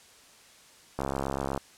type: click train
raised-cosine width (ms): 1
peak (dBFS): -16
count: 41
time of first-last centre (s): 0.99-1.577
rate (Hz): 68.2
effects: white hiss -55 dBFS RMS until 1.77 s + low-pass 9000 Hz 12 dB/octave